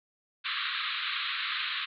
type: band-pass noise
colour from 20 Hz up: white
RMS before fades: -33 dBFS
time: 0.44-1.86 s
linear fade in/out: 20 ms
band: 1100 to 4100 Hz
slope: 96 dB/octave
effects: none